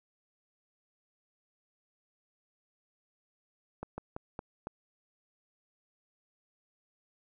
slowing click train, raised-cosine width 1 ms, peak -24 dBFS, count 5, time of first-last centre 3.83-4.671 s, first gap 150 ms, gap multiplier 1.23, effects none

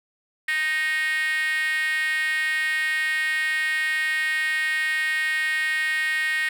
5% pulse tone with high-pass filter, 311.1 Hz, D#4, in tune, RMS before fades -24 dBFS, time 0.48-6.49 s, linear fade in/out 5 ms, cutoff 1900 Hz, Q 9.3, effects none

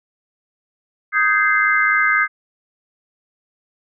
sine chord, Ab major seventh, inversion second, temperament just, 1245.9 / 1557.4 / 1661.2 / 2077 Hz, Eb6 / G6 / Ab6 / C7, +2 / -12 / 0 / -13 cents, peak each -19 / -18 / -21 / -18 dBFS, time 1.12-2.28 s, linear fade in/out 50 ms, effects none

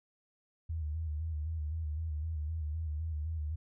sine tone with vibrato, 78.2 Hz, D#2, 9 cents sharp, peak -33 dBFS, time 0.69-3.56 s, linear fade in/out 10 ms, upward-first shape square, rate 3.9 Hz, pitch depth 63 cents each way, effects none

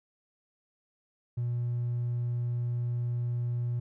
triangle tone, 120.5 Hz, B2, 42 cents flat, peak -25 dBFS, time 1.37-3.8 s, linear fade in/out 10 ms, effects tanh soft clip ceiling -24 dBFS

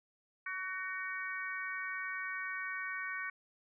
harmonic tone with a mistuned harmonic, 375.8 Hz, F#4, 27 cents sharp, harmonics 3 / 4 / 5 / 6, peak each -45 / -41 / -42 / -43 dBFS, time 0.46-3.3 s, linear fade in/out 5 ms, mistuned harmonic 5, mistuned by -27 cents, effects none

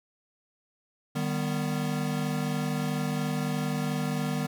square chord, Eb augmented, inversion none, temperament equal with one note detuned, 152.98 / 196 / 246.9 Hz, Eb3 / G3 / B3, -29 / 0 / 0 cents, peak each -31 / -34 / -33 dBFS, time 1.15-4.47 s, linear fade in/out 10 ms, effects none

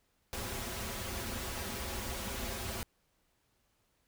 pink noise with comb filter, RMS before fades -39 dBFS, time 0.33-2.83 s, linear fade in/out 0 ms, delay 6.6 ms, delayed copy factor -0.9, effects pink hiss -75 dBFS RMS until 4.07 s

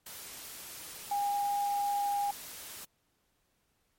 sine tone in noise, 811 Hz, G#5, 41 cents flat, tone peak -28 dBFS, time 1.11-2.31 s, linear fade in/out 5 ms, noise white, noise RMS -45 dBFS, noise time 0.06-2.85 s, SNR +14 dB, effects pink hiss -75 dBFS RMS until 3.98 s + MP3 64 kbps

